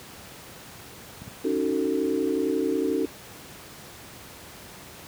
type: clicks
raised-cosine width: 5 ms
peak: -26 dBFS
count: 2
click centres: 1.219 / 1.278 s
type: chord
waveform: sine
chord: D# half-diminished seventh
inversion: third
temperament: just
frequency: 280 / 311.1 / 373.4 / 448 Hz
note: C#4 / D#4 / F#4 / A4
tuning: +18 / 0 / +16 / +31 cents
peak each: -28 dBFS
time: 1.44-3.06 s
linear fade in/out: 10 ms
effects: pink hiss -44 dBFS RMS until 5.07 s + high-pass 80 Hz 12 dB/octave